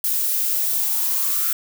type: noise with high-pass filter sweep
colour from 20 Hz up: violet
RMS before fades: -21 dBFS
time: 0.04-1.53 s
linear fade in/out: 2 ms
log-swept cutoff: 400 to 1400 Hz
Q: 8
effects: none